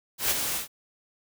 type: noise with ADSR envelope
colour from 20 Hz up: white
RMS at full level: -23 dBFS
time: 0.18-0.68 s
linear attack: 120 ms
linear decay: 35 ms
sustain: -6 dB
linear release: 120 ms
effects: none